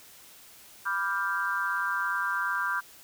sine chord, G dominant seventh, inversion first, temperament equal with one note detuned, 987.8 / 1174.7 / 1396.9 / 1574.3 Hz, B5 / D6 / F6 / G6, 0 / 0 / 0 / +7 cents, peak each -34 / -33 / -32 / -30 dBFS, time 0.85-2.81 s, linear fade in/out 20 ms, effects white hiss -52 dBFS RMS until 3.03 s

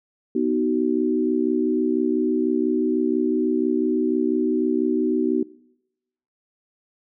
sine chord, B major, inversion none, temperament equal with one note detuned, 246.9 / 311.1 / 377.1 Hz, B3 / D#4 / F#4, 0 / 0 / +33 cents, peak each -23 dBFS, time 0.35-5.43 s, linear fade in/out 5 ms, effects noise-tail reverb RT60 0.9 s tail -23 dB re dry

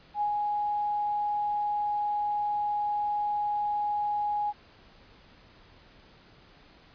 sine tone with ADSR envelope, 830.6 Hz, G#5, in tune, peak -24 dBFS, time 0.14-4.53 s, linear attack 74 ms, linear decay 86 ms, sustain -2 dB, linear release 38 ms, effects pink hiss -56 dBFS RMS until 6.94 s + resampled to 11025 Hz

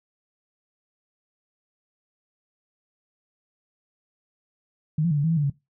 sine tone with pitch steps, 153.9 / 171.9 / 148 / 143.2 / 162.2 / 165.6 / 147.2 / 140.4 Hz, D#3 / F3 / D3 / D3 / E3 / E3 / D3 / C#3, -19 / -27 / +14 / -43 / -28 / +8 / +4 / +22 cents, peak -19 dBFS, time 4.98-5.5 s, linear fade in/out 5 ms, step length 65 ms, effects noise-tail reverb RT60 0.2 s tail -20 dB re dry

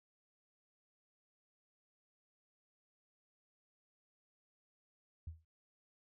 sine tone with exponential decay, 81.2 Hz, E2, 26 cents flat, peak -39 dBFS, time 5.27-5.45 s, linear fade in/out 5 ms, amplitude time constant 38 ms, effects tanh soft clip ceiling -35 dBFS

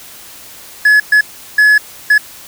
triangle tone bursts at uneven times, 1700 Hz, G#6, 40 cents sharp, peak -3 dBFS, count 4, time 0.85-1 / 1.12-1.21 / 1.58-1.78 / 2.1-2.18 s, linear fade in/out 5 ms, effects white hiss -35 dBFS RMS until 2.47 s

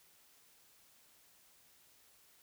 silence, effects white hiss -66 dBFS RMS until 2.42 s

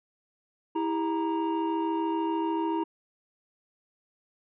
triangle tone cluster, 327.3 / 400.9 / 935 Hz, E4 / G4 / A#5, -12 / +39 / +5 cents, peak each -26 / -33 / -29 dBFS, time 0.75-2.84 s, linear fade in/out 10 ms, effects resampled to 8000 Hz

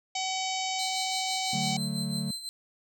harmonic tone, 757 Hz, F#5, 39 cents sharp, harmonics 1 / 3 / 4 / 5 / 6 / 7 / 8 / 9 / 10, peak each -32 / -37 / -38 / -39 / -40 / -40 / -41 / -42 / -42 dBFS, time 0.15-1.77 s, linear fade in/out 5 ms
35% pulse tone with tremolo, 4087 Hz, C8, 41 cents flat, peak -31 dBFS, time 0.79-2.49 s, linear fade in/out 0 ms, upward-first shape sine, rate 6 Hz, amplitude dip 65%
triangle chord, D major, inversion none, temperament equal with one note detuned, 145.23 / 185 / 220 Hz, D3 / F#3 / A3, -19 / 0 / 0 cents, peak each -32 dBFS, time 1.53-2.31 s, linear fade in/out 5 ms
effects none

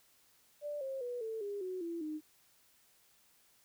sine tone with pitch steps, 587.3 / 535.5 / 488.2 / 445.1 / 405.8 / 370 / 337.3 / 307.5 Hz, D5 / C5 / B4 / A4 / G#4 / F#4 / E4 / D#4, 0 / +40 / -20 / +20 / -40 / 0 / +40 / -20 cents, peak -37 dBFS, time 0.61-2.21 s, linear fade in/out 50 ms, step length 200 ms, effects white hiss -68 dBFS RMS until 3.64 s

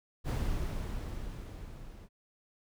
brown noise with level ramp, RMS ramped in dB -30 to -49 dBFS, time 0.24-2.09 s, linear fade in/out 50 ms, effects none

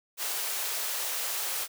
white high-pass noise, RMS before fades -32 dBFS, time 0.17-1.68 s, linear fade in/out 50 ms, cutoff 420 Hz, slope 24 dB/octave, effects none

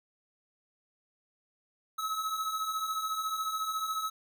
square beating tone pair, 1279 / 1293 Hz, D#6 / E6, +47 / -34 cents, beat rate 14 Hz, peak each -39 / -33 dBFS, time 1.98-4.1 s, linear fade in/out 10 ms, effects none

